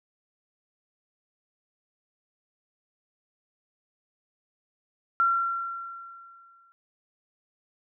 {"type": "tone with exponential decay", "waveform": "sine", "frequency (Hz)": 1366, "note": "F6", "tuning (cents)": -39, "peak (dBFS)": -18, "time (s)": [5.2, 6.72], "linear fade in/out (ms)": 0, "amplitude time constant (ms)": 330, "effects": []}